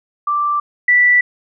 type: tone pair in turn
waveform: sine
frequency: 1174.7 / 1966.5 Hz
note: D6 / B6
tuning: 0 / -8 cents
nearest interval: major sixth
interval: 892 cents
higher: second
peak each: -14 / -8 dBFS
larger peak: second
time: 0.27-0.6 / 0.88-1.21 s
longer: neither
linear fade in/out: 5 ms
effects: none